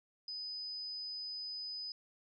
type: tone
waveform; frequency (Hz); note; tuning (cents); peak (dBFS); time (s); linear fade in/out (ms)
sine; 5000; D#8; +8; -40; 0.28-1.92; 2
effects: none